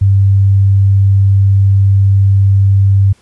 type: tone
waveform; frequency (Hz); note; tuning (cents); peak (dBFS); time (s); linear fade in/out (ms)
sine; 98.2; G2; +4; -5; 0.01-3.13; 10
effects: pink hiss -50 dBFS RMS until 3.21 s + resampled to 24000 Hz